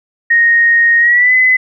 sine tone with pitch glide, 1864 to 2021 Hz, A#6 to B6, -1 to +39 cents, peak -6 dBFS, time 0.3-1.57 s, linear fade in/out 10 ms, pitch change +140 cents, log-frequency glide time 0.99-1.34 s, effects none

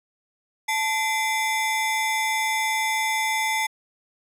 35% pulse ring-modulated tone, 1463 Hz, F#6, 20 cents flat, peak -17 dBFS, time 0.68-3.67 s, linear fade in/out 10 ms, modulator 586 Hz, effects resampled to 32000 Hz

